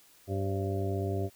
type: harmonic tone with a mistuned harmonic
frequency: 97.4 Hz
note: G2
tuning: 11 cents flat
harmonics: 1 / 2 / 3 / 4 / 5 / 6 / 7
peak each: -31 / -40 / -39 / -35 / -45 / -42 / -40 dBFS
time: 0.27-1.3 s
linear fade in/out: 50 ms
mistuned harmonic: 5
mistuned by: +97 cents
effects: white hiss -60 dBFS RMS until 1.35 s